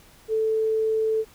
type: tone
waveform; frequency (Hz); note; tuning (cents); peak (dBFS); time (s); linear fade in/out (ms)
sine; 440; A4; 0; -20; 0.28-1.25; 50
effects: pink hiss -53 dBFS RMS until 1.34 s